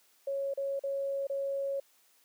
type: tone with dropouts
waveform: sine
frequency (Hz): 552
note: C#5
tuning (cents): -7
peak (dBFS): -30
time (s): 0.27-1.8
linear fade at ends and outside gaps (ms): 5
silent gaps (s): 0.538-0.574 / 0.794-0.836 / 1.27-1.297
effects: white hiss -66 dBFS RMS until 2.24 s + high-pass 300 Hz 12 dB/octave